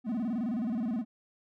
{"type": "tone with vibrato", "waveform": "triangle", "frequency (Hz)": 230, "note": "A#3", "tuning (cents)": -23, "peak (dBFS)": -27, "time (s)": [0.04, 1.05], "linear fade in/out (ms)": 50, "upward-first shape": "square", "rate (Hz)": 19, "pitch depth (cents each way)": 150, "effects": []}